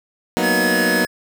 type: chord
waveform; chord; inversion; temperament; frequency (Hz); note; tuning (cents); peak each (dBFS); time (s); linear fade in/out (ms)
20% pulse; B major seventh; second; equal; 185 / 233.1 / 246.9 / 311.1; F#3 / A#3 / B3 / D#4; 0 / 0 / 0 / 0; -18; 0.37-1.05; 0
type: tone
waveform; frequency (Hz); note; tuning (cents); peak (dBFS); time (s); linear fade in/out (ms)
square; 1700; G#6; +40; -19; 0.41-1.07; 50
effects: none